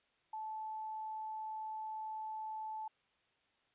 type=tone; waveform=sine; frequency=871 Hz; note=A5; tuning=18 cents flat; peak=-40 dBFS; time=0.33-2.88 s; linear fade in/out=5 ms; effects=white hiss -75 dBFS RMS until 3.74 s + resampled to 8000 Hz